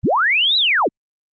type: linear two-way sweep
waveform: sine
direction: up then down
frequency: 32.7 to 4016 to 154.4 Hz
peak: -13 dBFS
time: 0.03-0.89 s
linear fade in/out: 20 ms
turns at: 0.57 s
effects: Opus 24 kbps